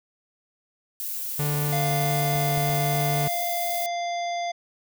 violet noise, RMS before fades -31 dBFS, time 1-3.86 s, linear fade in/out 0 ms
45% pulse tone, 146.83 Hz, D3, in tune, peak -24 dBFS, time 1.39-3.28 s, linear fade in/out 5 ms
harmonic tone, 694 Hz, F5, 11 cents flat, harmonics 1 / 3 / 5 / 7 / 9, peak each -26 / -36 / -40 / -43 / -45 dBFS, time 1.72-4.52 s, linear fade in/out 10 ms
clicks, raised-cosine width 5 ms, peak -33 / -27 / -32 dBFS, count 3, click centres 2.358 / 2.577 / 2.697 s
effects none

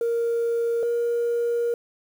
sine tone pair in turn, 466.2 / 472.2 Hz, A#4 / A#4, 0 / +22 cents, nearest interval unison, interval 22 cents, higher second, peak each -19 dBFS, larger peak neither, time 0.01-0.83 / 0.83-1.74 s, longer second, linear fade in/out 2 ms, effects tanh soft clip ceiling -19 dBFS + 8-bit

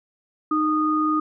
sine tone pair together, 308.3 / 1233.2 Hz, D#4 / D#6, -16 / -16 cents, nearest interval 2 octaves, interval 2400 cents, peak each -21 dBFS, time 0.51-1.2 s, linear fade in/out 5 ms, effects none

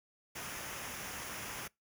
pink noise with comb filter, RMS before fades -43 dBFS, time 0.35-1.68 s, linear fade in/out 10 ms, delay 0.24 ms, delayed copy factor -0.55, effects noise-tail reverb RT60 0.2 s tail -25 dB re dry + high-pass 60 Hz 12 dB/octave

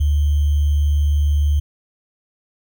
sine tone with sample-and-hold, 73.42 Hz, D2, in tune, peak -13 dBFS, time 0-1.6 s, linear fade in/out 10 ms, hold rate 3150 Hz, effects none

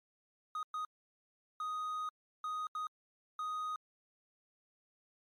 triangle tone bursts at uneven times, 1247 Hz, D#6, 3 cents sharp, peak -34 dBFS, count 6, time 0.55-0.63 / 0.74-0.85 / 1.6-2.09 / 2.44-2.67 / 2.75-2.87 / 3.39-3.76 s, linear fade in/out 2 ms, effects MP3 64 kbps

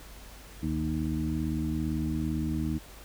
harmonic tone with a mistuned harmonic, 77.78 Hz, D#2, in tune, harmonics 1 / 2 / 3 / 4, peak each -33 / -33 / -33 / -33 dBFS, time 0.62-2.79 s, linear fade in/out 20 ms, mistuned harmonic 1, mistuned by -55 cents, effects added 50 Hz sine -48 dBFS peak until 3.04 s + pink hiss -50 dBFS RMS until 3.04 s

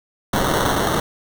blue noise with sample-and-hold, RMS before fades -19 dBFS, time 0.33-1 s, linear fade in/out 5 ms, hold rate 2450 Hz, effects none

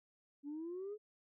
sine exponential sweep, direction up, 280 to 431.9 Hz, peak -40 dBFS, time 0.43-0.98 s, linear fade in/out 50 ms, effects tanh soft clip ceiling -38 dBFS

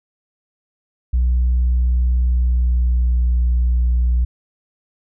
sine tone with pitch glide, 61.5 to 60.55 Hz, B1 to B1, -7 to -34 cents, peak -11 dBFS, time 1.13-4.25 s, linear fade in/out 10 ms, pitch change -27 cents, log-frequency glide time 2.2-3.28 s, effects tanh soft clip ceiling -11 dBFS

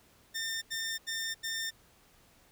15% pulse tone bursts, 1806 Hz, A6, 45 cents sharp, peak -27 dBFS, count 4, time 0.34-1.709 s, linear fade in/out 20 ms, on 280 ms, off 83 ms, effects pink hiss -63 dBFS RMS until 2.51 s

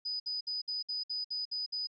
sine tone bursts, 4978 Hz, D#8, in tune, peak -33 dBFS, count 9, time 0.05-1.872 s, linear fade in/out 10 ms, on 150 ms, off 59 ms, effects none

